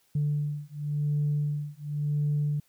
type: beating tone pair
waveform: sine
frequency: 146.83 / 147.76 Hz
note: D3 / D3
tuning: 0 / +11 cents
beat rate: 0.93 Hz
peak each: -28 dBFS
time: 0.15-2.6 s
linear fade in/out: 5 ms
effects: tanh soft clip ceiling -20 dBFS + white hiss -67 dBFS RMS until 2.68 s